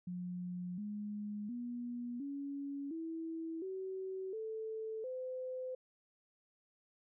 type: tone with pitch steps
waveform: sine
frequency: 178.9 / 207.9 / 241.6 / 280.7 / 326.2 / 379.1 / 440.5 / 511.9 Hz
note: F3 / G#3 / B3 / C#4 / E4 / F#4 / A4 / C5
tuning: +42 / +2 / -38 / +22 / -18 / +42 / +2 / -38 cents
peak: -39 dBFS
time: 0.07-5.75 s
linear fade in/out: 5 ms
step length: 710 ms
effects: none